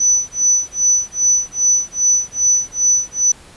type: tone with tremolo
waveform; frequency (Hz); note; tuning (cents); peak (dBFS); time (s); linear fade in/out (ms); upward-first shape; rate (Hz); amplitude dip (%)
sine; 5980; F#8; +17; -9; 0-3.32; 5; sine; 2.5; 100
effects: pink hiss -43 dBFS RMS until 3.56 s + resampled to 24000 Hz